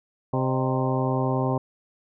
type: harmonic tone with a mistuned harmonic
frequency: 130.81 Hz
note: C3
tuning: in tune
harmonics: 1 / 2 / 3 / 4 / 5 / 6 / 7 / 8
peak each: -25 / -28 / -30 / -31 / -32 / -33 / -33 / -34 dBFS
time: 0.33-1.58 s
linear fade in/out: 5 ms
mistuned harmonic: 5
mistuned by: -91 cents
effects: none